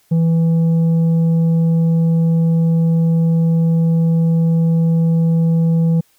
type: tone with tanh clipping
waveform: sine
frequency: 164.81 Hz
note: E3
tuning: in tune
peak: -12 dBFS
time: 0.11-6.01 s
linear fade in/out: 10 ms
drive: 5 dB
effects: white hiss -57 dBFS RMS until 6.18 s